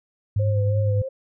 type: tone with tremolo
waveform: sine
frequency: 102.7 Hz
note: G#2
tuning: 19 cents flat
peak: -17 dBFS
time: 0.36-1.02 s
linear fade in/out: 5 ms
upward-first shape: triangle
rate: 10 Hz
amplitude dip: 25%
type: tone with vibrato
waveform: sine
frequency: 523.3 Hz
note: C5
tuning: in tune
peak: -27 dBFS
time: 0.39-1.09 s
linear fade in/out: 10 ms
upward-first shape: sine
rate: 3.1 Hz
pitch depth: 51 cents each way
effects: none